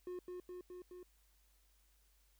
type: tone with echo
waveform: triangle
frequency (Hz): 360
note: F#4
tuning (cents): -47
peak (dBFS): -40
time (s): 0.07-0.19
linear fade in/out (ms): 2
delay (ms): 210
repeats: 4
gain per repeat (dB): -2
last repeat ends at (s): 1.03
effects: added 50 Hz sine -70 dBFS peak until 2.39 s + white hiss -75 dBFS RMS until 2.39 s